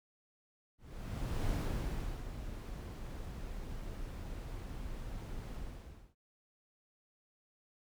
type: noise with ADSR envelope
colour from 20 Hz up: brown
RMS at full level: -33 dBFS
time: 0.78-6.15 s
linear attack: 710 ms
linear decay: 750 ms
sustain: -10 dB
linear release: 590 ms
effects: none